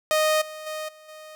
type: tone with level steps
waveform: sawtooth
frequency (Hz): 620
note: D#5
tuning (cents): -6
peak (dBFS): -15 / -32 / -26 / -43 / -37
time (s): 0.11-1.35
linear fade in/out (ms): 0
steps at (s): 0.41 / 0.66 / 0.88 / 1.08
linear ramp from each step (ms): 10
effects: none